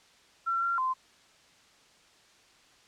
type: tone with pitch steps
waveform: sine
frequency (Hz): 1357 / 1376 / 1035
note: E6 / F6 / C6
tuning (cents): +50 / -26 / -19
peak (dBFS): -26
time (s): 0.46-0.94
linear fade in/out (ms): 20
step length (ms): 160
effects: white hiss -60 dBFS RMS until 2.87 s + low-pass 6000 Hz 12 dB/octave